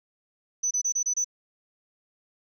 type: tone bursts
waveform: sine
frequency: 6000 Hz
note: F#8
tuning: 23 cents sharp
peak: -22 dBFS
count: 6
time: 0.63-1.245 s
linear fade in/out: 10 ms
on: 80 ms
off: 27 ms
effects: tanh soft clip ceiling -18 dBFS